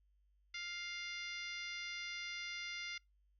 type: harmonic tone with a mistuned harmonic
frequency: 700 Hz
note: F5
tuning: 4 cents sharp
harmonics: 2 / 3 / 4 / 5 / 6 / 7 / 8 / 9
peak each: -53 / -45 / -51 / -51 / -56 / -52 / -56 / -64 dBFS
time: 0.54-2.98 s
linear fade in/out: 5 ms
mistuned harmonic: 8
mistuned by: +39 cents
effects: noise-tail reverb RT60 0.2 s tail -26 dB re dry + added 50 Hz sine -70 dBFS peak until 3.39 s